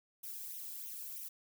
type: noise with flanger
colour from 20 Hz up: violet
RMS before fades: -45 dBFS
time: 0.23-1.29 s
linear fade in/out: 10 ms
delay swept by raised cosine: 0.32 to 1.25 ms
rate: 3.1 Hz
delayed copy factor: +0.7
effects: none